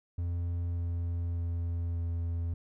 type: tone with pitch steps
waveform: triangle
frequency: 86.3 / 85.75 / 85.21 / 84.67 Hz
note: F2 / F2 / F2 / E2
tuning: -20 / -31 / -42 / +47 cents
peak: -28 dBFS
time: 0.18-2.54 s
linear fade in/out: 5 ms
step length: 590 ms
effects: none